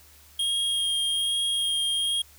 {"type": "tone with vibrato", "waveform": "square", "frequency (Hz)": 3244, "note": "G#7", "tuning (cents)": -41, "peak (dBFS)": -24, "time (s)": [0.39, 2.22], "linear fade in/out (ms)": 5, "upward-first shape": "sine", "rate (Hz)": 1.2, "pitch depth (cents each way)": 12, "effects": ["added 73 Hz sine -56 dBFS peak until 2.38 s", "white hiss -54 dBFS RMS until 2.38 s"]}